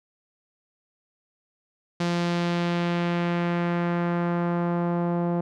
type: tone with low-pass filter sweep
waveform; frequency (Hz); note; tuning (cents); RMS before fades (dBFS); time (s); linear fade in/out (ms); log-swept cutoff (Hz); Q
sawtooth; 172.9; F3; -17; -25; 2-5.41; 5; 5300 to 780; 1.1
effects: none